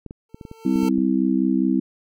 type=clicks; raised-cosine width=3 ms; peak=-22 dBFS; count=9; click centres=0.063 / 0.109 / 0.345 / 0.412 / 0.452 / 0.514 / 0.759 / 0.831 / 0.982 s
type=tone with exponential growth; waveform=25% pulse; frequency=447.9 Hz; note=A4; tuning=31 cents sharp; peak=-22 dBFS; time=0.29-0.89 s; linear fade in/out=5 ms; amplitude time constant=130 ms
type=harmonic tone; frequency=64.9 Hz; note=C2; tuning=13 cents flat; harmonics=3 / 4 / 5; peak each=-22 / -20 / -22 dBFS; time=0.65-1.8 s; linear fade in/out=5 ms
effects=none